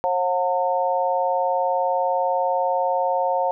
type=harmonic tone; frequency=180 Hz; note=F#3; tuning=47 cents flat; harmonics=3 / 4 / 5; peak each=-23 / -23 / -23 dBFS; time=0.04-3.51 s; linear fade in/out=0 ms; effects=none